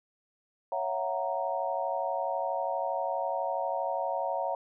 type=chord; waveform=sine; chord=F# dominant seventh; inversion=second; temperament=equal with one note detuned; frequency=554.4 / 667.7 / 740 / 932.3 Hz; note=C#5 / E5 / F#5 / A#5; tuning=0 / +22 / 0 / 0 cents; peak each=-34 dBFS; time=0.72-4.55 s; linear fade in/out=2 ms; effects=none